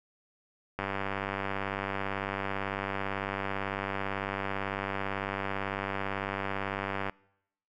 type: click train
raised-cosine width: 0.5 ms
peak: -17 dBFS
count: 619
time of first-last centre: 0.79-7.096 s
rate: 98 Hz
effects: noise-tail reverb RT60 0.8 s tail -25 dB re dry